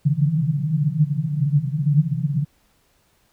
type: band-pass noise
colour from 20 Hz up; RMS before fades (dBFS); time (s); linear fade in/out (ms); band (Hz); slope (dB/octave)
pink; -20; 0.05-2.45; 20; 140 to 160; 96
effects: pink hiss -62 dBFS RMS until 3.32 s